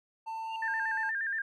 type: tone with pitch glide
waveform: triangle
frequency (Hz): 894 to 880.7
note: A5 to A5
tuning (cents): +27 to +1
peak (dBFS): -33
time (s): 0.26-1.11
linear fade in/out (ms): 20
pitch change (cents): -26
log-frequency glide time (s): 0.69-0.98
type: tone with exponential growth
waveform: sine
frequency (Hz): 2794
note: F7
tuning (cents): 0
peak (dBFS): -36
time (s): 0.39-0.56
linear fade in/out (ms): 2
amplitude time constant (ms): 35
type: tone with vibrato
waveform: sine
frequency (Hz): 1697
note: G#6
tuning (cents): +37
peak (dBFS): -30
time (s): 0.62-1.42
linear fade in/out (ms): 5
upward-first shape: square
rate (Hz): 8.5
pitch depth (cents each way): 89
effects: none